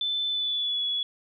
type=tone with pitch glide; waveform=sine; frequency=3520 to 3388 Hz; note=A7 to G#7; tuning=0 to +34 cents; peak=-25 dBFS; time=0.01-1.03 s; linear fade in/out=2 ms; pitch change=-66 cents; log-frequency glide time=0.29-0.82 s; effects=none